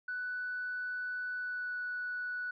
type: tone with pitch glide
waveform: sine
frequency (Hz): 1488 to 1476.9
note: F#6 to F#6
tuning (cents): +9 to -4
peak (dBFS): -34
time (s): 0.08-2.51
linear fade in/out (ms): 5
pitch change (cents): -13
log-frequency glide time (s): 1.35-1.78
effects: tanh soft clip ceiling -30 dBFS